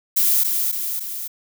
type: noise with echo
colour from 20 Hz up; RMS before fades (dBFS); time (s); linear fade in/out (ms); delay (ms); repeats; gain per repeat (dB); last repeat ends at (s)
violet; -17; 0.16-0.44; 10; 280; 3; -4; 1.28
effects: none